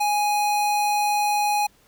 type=tone; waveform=square; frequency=830.6 Hz; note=G#5; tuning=in tune; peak=-20 dBFS; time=0-1.67 s; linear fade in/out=10 ms; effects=pink hiss -58 dBFS RMS until 1.87 s